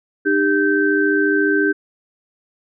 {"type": "tone cluster", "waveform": "sine", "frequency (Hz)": [303.9, 398.2, 1552], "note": ["D#4", "G4", "G6"], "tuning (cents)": [-41, 27, -18], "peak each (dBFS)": -18, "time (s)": [0.25, 1.73], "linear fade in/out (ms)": 20, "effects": []}